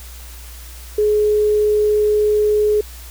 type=tone; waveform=sine; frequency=421.6 Hz; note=G#4; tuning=26 cents sharp; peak=-12 dBFS; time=0.98-2.81 s; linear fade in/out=5 ms; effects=added 60 Hz sine -34 dBFS peak until 3.1 s + white hiss -40 dBFS RMS until 3.1 s